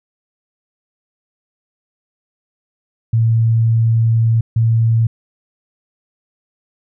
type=tone bursts at uneven times; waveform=sine; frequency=113.8 Hz; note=A#2; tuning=41 cents flat; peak=-10 dBFS; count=2; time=3.13-4.41 / 4.56-5.07 s; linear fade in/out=5 ms; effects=none